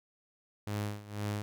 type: tone with tremolo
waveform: sawtooth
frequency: 103.83 Hz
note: G#2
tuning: in tune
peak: -28 dBFS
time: 0.67-1.42 s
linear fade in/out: 0 ms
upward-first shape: sine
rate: 2 Hz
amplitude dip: 85%
effects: none